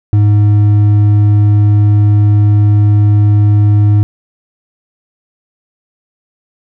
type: tone with hard clipping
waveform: triangle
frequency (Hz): 103.83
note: G#2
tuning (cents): 0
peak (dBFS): -6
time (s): 0.13-4.03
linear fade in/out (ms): 0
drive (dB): 8
effects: none